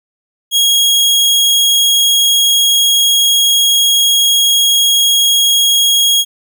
sawtooth tone, 3292 Hz, G#7, 16 cents flat, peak -5 dBFS, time 0.51-6.25 s, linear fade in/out 50 ms, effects none

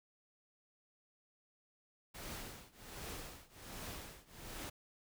pink noise with tremolo, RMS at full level -45 dBFS, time 2.14-4.7 s, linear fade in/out 10 ms, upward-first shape triangle, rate 1.3 Hz, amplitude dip 95%, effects none

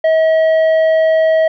triangle tone with tanh clipping, 640 Hz, D#5, 49 cents sharp, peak -10 dBFS, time 0.04-1.48 s, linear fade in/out 5 ms, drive 11 dB, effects none

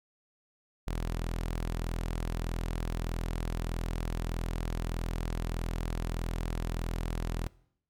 sawtooth tone, 41.62 Hz, E1, 17 cents sharp, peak -27 dBFS, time 0.87-7.47 s, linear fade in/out 0 ms, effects noise-tail reverb RT60 0.7 s tail -22 dB re dry + MP3 96 kbps

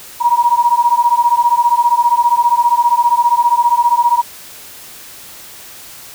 sine beating tone pair, 946 / 961 Hz, A#5 / B5, +25 / -48 cents, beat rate 15 Hz, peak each -12 dBFS, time 0.2-4.22 s, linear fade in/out 20 ms, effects white hiss -35 dBFS RMS until 6.14 s

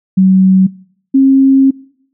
sine tone pair in turn, 188.8 / 269 Hz, F#3 / C4, +35 / +48 cents, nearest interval tritone, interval 613 cents, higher second, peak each -4 dBFS, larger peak neither, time 0.17-0.67 / 1.14-1.71 s, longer second, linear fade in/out 10 ms, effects noise-tail reverb RT60 0.7 s tail -24 dB re dry

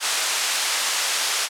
white band-pass noise, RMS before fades -23 dBFS, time 0-1.49 s, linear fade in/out 50 ms, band 730 to 7700 Hz, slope 12 dB/octave, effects low-pass 12000 Hz 12 dB/octave

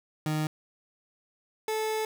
30% pulse tone pair in turn, 154.1 / 435.9 Hz, D#3 / A4, -16 / -16 cents, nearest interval octave + tritone, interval 1800 cents, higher second, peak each -24 / -25 dBFS, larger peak first, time 0.26-0.47 / 1.68-2.05 s, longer second, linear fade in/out 2 ms, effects none

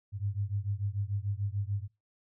sine beating tone pair, 98 / 104.8 Hz, G2 / G#2, 0 / +16 cents, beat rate 6.8 Hz, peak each -33 / -34 dBFS, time 0.12-1.88 s, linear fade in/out 50 ms, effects noise-tail reverb RT60 0.2 s tail -19 dB re dry

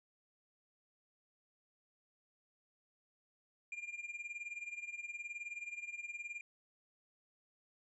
triangle tone with tremolo, 2400 Hz, D7, 37 cents sharp, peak -38 dBFS, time 3.72-6.41 s, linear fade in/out 2 ms, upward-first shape sine, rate 19 Hz, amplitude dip 80%, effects resampled to 24000 Hz

